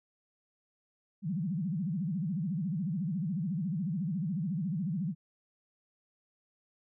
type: tone with vibrato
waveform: sine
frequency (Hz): 174.61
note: F3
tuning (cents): 0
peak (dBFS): -30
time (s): 1.22-5.15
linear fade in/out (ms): 50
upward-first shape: sine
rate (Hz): 14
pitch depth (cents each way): 280
effects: none